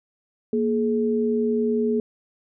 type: tone pair together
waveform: sine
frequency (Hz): 234.4 / 423.7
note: A#3 / G#4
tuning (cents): +10 / +35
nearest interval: minor seventh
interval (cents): 1025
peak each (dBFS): -22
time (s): 0.53-2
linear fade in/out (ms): 2
effects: none